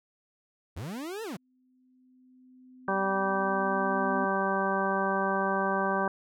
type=linear two-way sweep; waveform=40% pulse; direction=up then down; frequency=67.6 to 466.2 to 145.8 Hz; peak=-34 dBFS; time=0.76-1.37 s; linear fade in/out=10 ms; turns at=1.23 s
type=tone with exponential growth; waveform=sine; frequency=255.1 Hz; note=C4; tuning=44 cents flat; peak=-31 dBFS; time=1.12-4.25 s; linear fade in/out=2 ms; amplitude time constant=680 ms
type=harmonic tone; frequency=194 Hz; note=G3; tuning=18 cents flat; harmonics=1 / 2 / 3 / 4 / 5 / 6 / 8; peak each=-33 / -33 / -33 / -33 / -33 / -33 / -33 dBFS; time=2.88-6.08 s; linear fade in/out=2 ms
effects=none